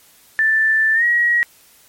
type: tone with pitch glide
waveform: sine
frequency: 1766 to 1903.7 Hz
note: A6 to A#6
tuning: +6 to +36 cents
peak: -12 dBFS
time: 0.39-1.43 s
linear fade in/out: 0 ms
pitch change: +130 cents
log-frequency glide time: 0.94-1.04 s
effects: white hiss -50 dBFS RMS until 1.88 s + MP3 64 kbps